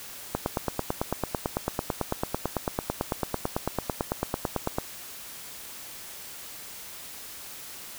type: click train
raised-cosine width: 1 ms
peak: -11 dBFS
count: 41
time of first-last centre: 0.35-4.785 s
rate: 9.02 Hz
effects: white hiss -42 dBFS RMS until 7.98 s